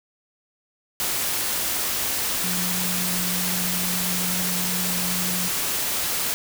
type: tone in noise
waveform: sine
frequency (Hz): 180.3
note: F#3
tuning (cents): -45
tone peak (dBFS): -29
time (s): 2.44-5.48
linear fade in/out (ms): 0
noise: white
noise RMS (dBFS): -25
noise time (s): 1-6.34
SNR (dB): -7
effects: none